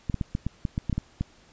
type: clicks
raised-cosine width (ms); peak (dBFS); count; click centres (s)
5; -14; 11; 0.098 / 0.143 / 0.212 / 0.351 / 0.466 / 0.652 / 0.779 / 0.897 / 0.928 / 0.98 / 1.21
effects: pink hiss -57 dBFS RMS until 1.52 s + resampled to 16000 Hz